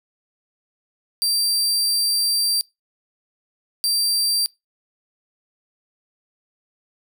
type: tone bursts at uneven times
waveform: sawtooth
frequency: 4701 Hz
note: D8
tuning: 1 cent sharp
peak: -15 dBFS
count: 2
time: 1.22-2.61 / 3.84-4.46 s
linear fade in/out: 0 ms
effects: noise-tail reverb RT60 0.2 s tail -23 dB re dry